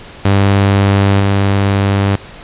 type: tone with level steps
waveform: sawtooth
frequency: 99.1 Hz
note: G2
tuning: 19 cents sharp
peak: -4 / -6 dBFS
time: 0.25-2.16 s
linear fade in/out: 5 ms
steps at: 1.2 s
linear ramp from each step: 2 ms
effects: pink hiss -34 dBFS RMS until 2.43 s + resampled to 8000 Hz